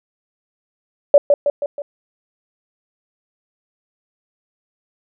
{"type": "tone with echo", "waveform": "sine", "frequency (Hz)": 575, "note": "D5", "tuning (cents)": -37, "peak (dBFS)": -3, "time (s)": [1.14, 1.18], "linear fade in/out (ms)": 2, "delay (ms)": 160, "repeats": 4, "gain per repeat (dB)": -5, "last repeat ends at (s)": 1.82, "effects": []}